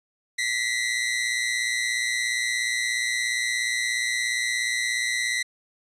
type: tone pair together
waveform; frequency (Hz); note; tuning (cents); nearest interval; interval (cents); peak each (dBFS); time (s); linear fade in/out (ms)
sawtooth; 1936 / 2053; B6 / C7; -35 / -33; minor second; 102; -23; 0.38-5.43; 10
effects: resampled to 22050 Hz